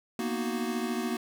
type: chord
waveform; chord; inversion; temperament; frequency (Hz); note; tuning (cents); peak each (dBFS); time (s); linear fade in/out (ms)
square; B major seventh; third; equal; 233.1 / 246.9 / 311.1 / 370; A#3 / B3 / D#4 / F#4; 0 / 0 / 0 / 0; -33 / -37 / -39 / -36; 0.19-1.17; 2
effects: none